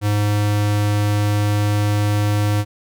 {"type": "tone", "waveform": "square", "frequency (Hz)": 103.83, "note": "G#2", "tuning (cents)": 0, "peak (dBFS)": -16, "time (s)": [0.01, 2.65], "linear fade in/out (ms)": 50, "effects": []}